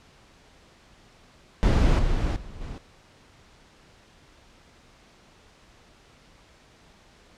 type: noise with level steps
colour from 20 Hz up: brown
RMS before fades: -18 / -24 / -40 / -34 dBFS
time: 1.63-2.78 s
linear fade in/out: 0 ms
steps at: 1.99 / 2.36 / 2.61 s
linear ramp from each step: 2 ms
effects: pink hiss -55 dBFS RMS until 7.37 s + low-pass 6000 Hz 12 dB/octave